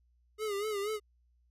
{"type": "tone with vibrato", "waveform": "square", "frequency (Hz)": 415.3, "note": "G#4", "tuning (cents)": 0, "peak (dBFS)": -33, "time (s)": [0.38, 1], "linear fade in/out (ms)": 50, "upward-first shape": "sine", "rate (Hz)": 4.2, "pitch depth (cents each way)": 85, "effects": ["added 60 Hz sine -66 dBFS peak until 1.5 s", "resampled to 32000 Hz"]}